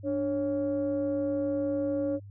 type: tone pair together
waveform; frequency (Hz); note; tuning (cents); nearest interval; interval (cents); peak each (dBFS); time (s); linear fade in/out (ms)
sine; 292.7 / 552.2; D4 / C#5; -6 / -7; major seventh; 1099; -28; 0.03-2.2; 50
effects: tanh soft clip ceiling -21 dBFS + added 100 Hz sine -43 dBFS peak until 2.3 s